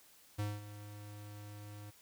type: tone with ADSR envelope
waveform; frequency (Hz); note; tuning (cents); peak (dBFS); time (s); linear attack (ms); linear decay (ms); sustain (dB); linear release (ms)
square; 103.83; G#2; 0; -34; 0.38-1.91; 16; 210; -14; 14
effects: white hiss -63 dBFS RMS until 2.01 s